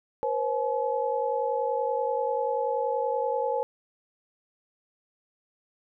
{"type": "tone cluster", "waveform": "sine", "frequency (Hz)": [481.6, 532, 854], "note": ["B4", "C5", "G#5"], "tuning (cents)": [-44, 29, 48], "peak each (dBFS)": -29, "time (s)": [0.23, 3.63], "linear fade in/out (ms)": 0, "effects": []}